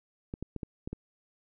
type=clicks; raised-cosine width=3 ms; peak=-23 dBFS; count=6; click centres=0.339 / 0.426 / 0.563 / 0.632 / 0.875 / 0.93 s; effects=none